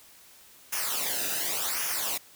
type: noise with flanger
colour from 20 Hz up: white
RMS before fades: -30 dBFS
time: 0.72-2.18 s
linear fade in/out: 10 ms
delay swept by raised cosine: 0.24 to 0.93 ms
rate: 0.89 Hz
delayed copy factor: -0.75
effects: white hiss -54 dBFS RMS until 2.35 s